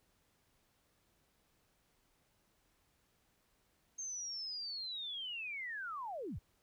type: linear sweep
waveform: sine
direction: down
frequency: 6420 to 39.47 Hz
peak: -40 dBFS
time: 3.98-6.39 s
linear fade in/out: 10 ms
effects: pink hiss -75 dBFS RMS until 6.62 s